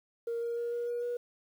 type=tone with pitch steps; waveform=sine; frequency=466.2 / 469.4 / 472.7 / 476 / 479.3 / 482.6 Hz; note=A#4 / A#4 / A#4 / A#4 / A#4 / B4; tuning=0 / +12 / +24 / +36 / +48 / -40 cents; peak=-30 dBFS; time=0.27-1.17 s; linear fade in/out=5 ms; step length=150 ms; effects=tanh soft clip ceiling -28 dBFS + 10-bit